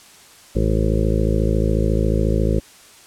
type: harmonic tone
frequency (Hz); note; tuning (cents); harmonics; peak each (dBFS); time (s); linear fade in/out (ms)
54.1; A1; -29; 1 / 2 / 3 / 4 / 6 / 7 / 8 / 9 / 10; -19 / -22 / -24 / -25 / -27 / -27 / -28 / -29 / -29; 0.55-2.6; 10
effects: white hiss -46 dBFS RMS until 3.06 s + low-pass 10000 Hz 12 dB/octave